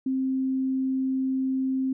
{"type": "tone", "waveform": "sine", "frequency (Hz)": 263.3, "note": "C4", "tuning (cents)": 11, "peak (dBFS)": -23, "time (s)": [0.06, 1.93], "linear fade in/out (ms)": 5, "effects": []}